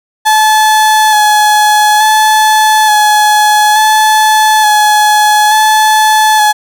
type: tone with vibrato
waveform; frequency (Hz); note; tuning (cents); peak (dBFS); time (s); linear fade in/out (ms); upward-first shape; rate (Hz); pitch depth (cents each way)
35% pulse; 855; A5; -50; -3; 0.25-6.53; 20; square; 0.57; 18
effects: none